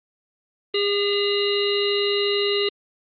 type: harmonic tone with a mistuned harmonic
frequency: 405.7 Hz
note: G#4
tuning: 41 cents flat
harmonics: 1 / 3 / 5 / 7 / 9 / 10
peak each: -21 / -35 / -31 / -26 / -30 / -29 dBFS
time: 0.74-2.69 s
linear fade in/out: 5 ms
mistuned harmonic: 9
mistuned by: +56 cents
effects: Opus 32 kbps